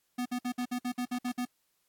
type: tone bursts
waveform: square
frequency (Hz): 246.9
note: B3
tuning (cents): 0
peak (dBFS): -31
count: 10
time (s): 0.18-1.454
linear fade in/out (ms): 10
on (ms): 77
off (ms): 56
effects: white hiss -75 dBFS RMS until 1.88 s + AAC 64 kbps